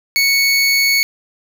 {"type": "tone", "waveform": "25% pulse", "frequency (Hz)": 2217, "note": "C#7", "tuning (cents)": 0, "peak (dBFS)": -8, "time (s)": [0.16, 1.03], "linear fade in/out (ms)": 0, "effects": []}